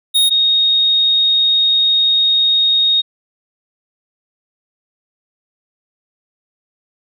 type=tone pair in turn; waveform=square / sine; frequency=3729 / 3729 Hz; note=A#7 / A#7; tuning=0 / 0 cents; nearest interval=unison; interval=0 cents; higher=neither; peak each=-10 dBFS; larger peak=neither; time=0.14-0.3 / 0.3-3.02 s; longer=second; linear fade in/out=20 ms; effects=none